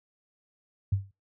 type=tone with exponential decay; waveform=sine; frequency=98 Hz; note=G2; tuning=in tune; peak=-19 dBFS; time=0.92-1.11 s; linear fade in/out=5 ms; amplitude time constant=41 ms; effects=noise-tail reverb RT60 0.2 s tail -18 dB re dry + high-pass 60 Hz 12 dB/octave